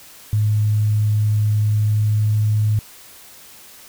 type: tone with pitch glide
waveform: sine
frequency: 106.1 to 106.84 Hz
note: G#2 to G#2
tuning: +38 to +50 cents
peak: -14 dBFS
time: 0.33-2.79 s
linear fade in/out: 0 ms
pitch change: +12 cents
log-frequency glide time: 1.77-2.42 s
effects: white hiss -43 dBFS RMS until 3.88 s